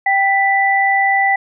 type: tone pair together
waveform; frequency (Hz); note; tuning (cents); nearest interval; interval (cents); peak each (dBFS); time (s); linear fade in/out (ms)
sine; 784 / 1979.6; G5 / B6; 0 / +4; octave + major third; 1604; -14; 0.06-1.36; 5
effects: none